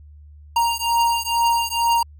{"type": "beating tone pair", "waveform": "square", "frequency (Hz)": [932.3, 934.5], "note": ["A#5", "A#5"], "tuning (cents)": [0, 4], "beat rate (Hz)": 2.2, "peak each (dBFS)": -21, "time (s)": [0.56, 2.03], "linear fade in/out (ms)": 5, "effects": ["added 74 Hz sine -41 dBFS peak until 2.19 s"]}